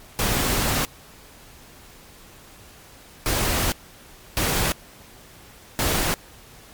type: noise bursts at uneven times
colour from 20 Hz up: pink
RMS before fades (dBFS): -22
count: 4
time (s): 0.19-0.85 / 3.26-3.72 / 4.37-4.72 / 5.79-6.14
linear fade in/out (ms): 0
effects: pink hiss -47 dBFS RMS until 6.73 s + MP3 96 kbps